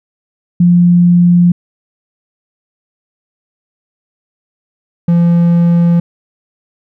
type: tone pair in turn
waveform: sine / triangle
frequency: 175.1 / 171.1 Hz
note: F3 / F3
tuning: +5 / -35 cents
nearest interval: unison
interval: 40 cents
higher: first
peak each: -4 dBFS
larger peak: neither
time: 0.6-1.52 / 5.08-6 s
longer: neither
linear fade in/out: 5 ms
effects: none